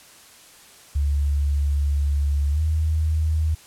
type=tone with pitch glide; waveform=sine; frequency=71.6 to 78.53 Hz; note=D2 to D#2; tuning=-43 to +17 cents; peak=-18 dBFS; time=0.95-3.55 s; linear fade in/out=10 ms; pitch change=+160 cents; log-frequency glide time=2.51-2.61 s; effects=white hiss -48 dBFS RMS until 3.66 s + low-pass 11000 Hz 12 dB/octave